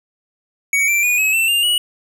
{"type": "tone with pitch steps", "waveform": "square", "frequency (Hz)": [2248, 2349, 2454, 2564, 2680, 2800, 2925], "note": ["C#7", "D7", "D#7", "E7", "E7", "F7", "F#7"], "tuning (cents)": [24, 0, -25, -49, 28, 4, -21], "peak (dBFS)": -14, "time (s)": [0.73, 1.78], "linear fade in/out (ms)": 2, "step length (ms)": 150, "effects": []}